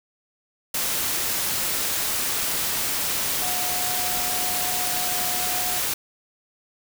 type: tone in noise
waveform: sine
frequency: 725 Hz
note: F#5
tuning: 35 cents flat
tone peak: -32 dBFS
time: 3.42-5.79 s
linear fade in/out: 5 ms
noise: white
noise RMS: -25 dBFS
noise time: 0.74-5.94 s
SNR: -10 dB
effects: none